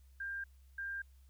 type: tone pair in turn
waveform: sine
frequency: 1595 / 1595 Hz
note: G6 / G6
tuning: +30 / +30 cents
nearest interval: unison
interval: 0 cents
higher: neither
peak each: -38 / -38 dBFS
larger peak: neither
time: 0.2-0.44 / 0.78-1.02 s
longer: neither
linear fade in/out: 5 ms
effects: added 66 Hz sine -58 dBFS peak until 1.29 s + white hiss -75 dBFS RMS until 1.29 s